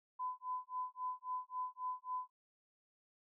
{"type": "tone with tremolo", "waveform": "sine", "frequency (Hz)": 1008, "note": "B5", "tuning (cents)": 35, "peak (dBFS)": -36, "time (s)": [0.19, 2.3], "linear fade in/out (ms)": 10, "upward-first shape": "sine", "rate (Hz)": 3.7, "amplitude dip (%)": 100, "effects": []}